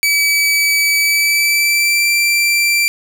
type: tone with pitch glide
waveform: sawtooth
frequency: 2292 to 2350 Hz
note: D7 to D7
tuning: -43 to +1 cents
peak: -8 dBFS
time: 0.03-2.88 s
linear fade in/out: 0 ms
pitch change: +44 cents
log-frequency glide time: 0.98-2.1 s
effects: none